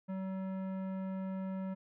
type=tone with tanh clipping; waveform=sine; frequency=190 Hz; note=F#3; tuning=46 cents sharp; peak=-38 dBFS; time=0.08-1.75 s; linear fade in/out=20 ms; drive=15 dB; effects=none